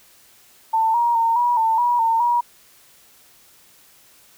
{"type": "tone with pitch steps", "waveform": "sine", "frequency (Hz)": [893, 946, 915, 965, 896, 965, 908, 958], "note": ["A5", "A#5", "A#5", "B5", "A5", "B5", "A#5", "A#5"], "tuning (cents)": [25, 25, -32, -40, 31, -40, -46, 47], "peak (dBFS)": -15, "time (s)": [0.73, 2.41], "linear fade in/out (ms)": 10, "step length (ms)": 210, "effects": ["white hiss -52 dBFS RMS until 4.37 s"]}